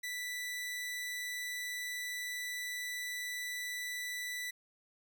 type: tone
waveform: sawtooth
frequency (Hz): 1975.5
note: B6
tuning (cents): 0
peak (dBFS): -34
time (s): 0.03-4.51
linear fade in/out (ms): 10
effects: none